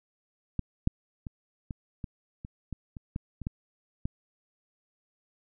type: clicks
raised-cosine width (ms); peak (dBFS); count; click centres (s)
5; -16 / -11 / -25 / -23 / -23 / -27 / -23 / -28 / -20 / -26 / -18 / -18; 12; 0.593 / 0.874 / 1.268 / 1.708 / 2.042 / 2.449 / 2.727 / 2.968 / 3.161 / 3.417 / 3.469 / 4.055
effects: none